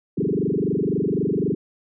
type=tone with frequency modulation; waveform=sine; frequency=290 Hz; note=D4; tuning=22 cents flat; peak=-19 dBFS; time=0.17-1.55 s; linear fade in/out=10 ms; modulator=23.9 Hz; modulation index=6.1; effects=none